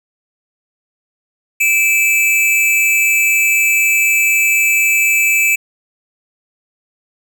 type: tone pair together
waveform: square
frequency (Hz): 2334 / 2602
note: D7 / E7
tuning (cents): -11 / -23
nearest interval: major second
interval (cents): 188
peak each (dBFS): -14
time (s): 1.6-5.56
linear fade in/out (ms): 10
effects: none